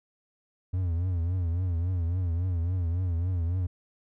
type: tone with vibrato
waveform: triangle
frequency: 87.7 Hz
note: F2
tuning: 8 cents sharp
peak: -23 dBFS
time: 0.73-3.67 s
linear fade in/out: 10 ms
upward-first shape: triangle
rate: 3.6 Hz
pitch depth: 130 cents each way
effects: none